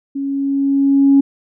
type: tone with level ramp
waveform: sine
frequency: 276.5 Hz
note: C#4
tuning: 4 cents flat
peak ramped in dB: -19 to -5 dBFS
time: 0.15-1.21 s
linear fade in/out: 10 ms
effects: tanh soft clip ceiling -2 dBFS